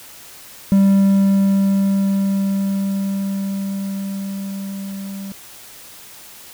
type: tone with level ramp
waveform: triangle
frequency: 196 Hz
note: G3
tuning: in tune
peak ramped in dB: -7 to -25 dBFS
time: 0.72-5.32 s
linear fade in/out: 0 ms
effects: white hiss -40 dBFS RMS until 6.53 s